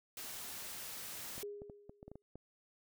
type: noise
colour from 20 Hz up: white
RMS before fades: -46 dBFS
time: 0.17-1.43 s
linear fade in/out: 2 ms
type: clicks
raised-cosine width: 2 ms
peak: -36 dBFS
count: 9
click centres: 1.38 / 1.619 / 1.698 / 1.895 / 2.029 / 2.08 / 2.116 / 2.156 / 2.356 s
type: tone with exponential decay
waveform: sine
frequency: 410 Hz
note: G#4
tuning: 22 cents flat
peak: -39 dBFS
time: 1.43-2.22 s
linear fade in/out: 0 ms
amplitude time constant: 170 ms
effects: none